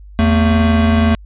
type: tone pair together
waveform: square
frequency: 81.91 / 224.3 Hz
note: E2 / A3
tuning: -10 / +34 cents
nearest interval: octave + perfect fourth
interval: 1744 cents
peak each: -14 / -13 dBFS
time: 0.19-1.15 s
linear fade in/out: 0 ms
effects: added 50 Hz sine -34 dBFS peak until 1.25 s + resampled to 8000 Hz